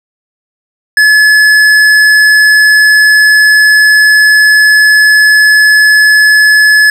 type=tone with tanh clipping; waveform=sine; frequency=1712 Hz; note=A6; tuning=48 cents flat; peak=-4 dBFS; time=0.97-6.9 s; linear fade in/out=2 ms; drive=13 dB; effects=none